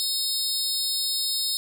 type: tone cluster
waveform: sawtooth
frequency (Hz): 3735 / 4306 / 5170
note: A#7 / C8 / E8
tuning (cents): +3 / +49 / -34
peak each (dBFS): -26 / -26 / -26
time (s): 0-1.57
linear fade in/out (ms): 0
effects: none